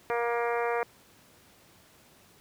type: harmonic tone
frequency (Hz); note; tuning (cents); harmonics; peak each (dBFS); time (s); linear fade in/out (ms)
236.2; A#3; +23; 2 / 3 / 4 / 5 / 6 / 7 / 8 / 9 / 10; -29 / -33 / -35 / -37 / -39 / -40 / -41 / -42 / -43; 0.1-0.83; 0
effects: pink hiss -58 dBFS RMS until 2.4 s + high-pass 80 Hz 12 dB/octave